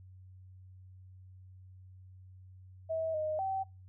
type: tone with pitch steps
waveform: sine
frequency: 645 / 619 / 770 Hz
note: E5 / D#5 / G5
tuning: -38 / -9 / -31 cents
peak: -31 dBFS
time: 2.89-3.64 s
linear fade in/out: 20 ms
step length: 250 ms
effects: noise-tail reverb RT60 0.3 s tail -26 dB re dry + added 93 Hz sine -51 dBFS peak until 3.88 s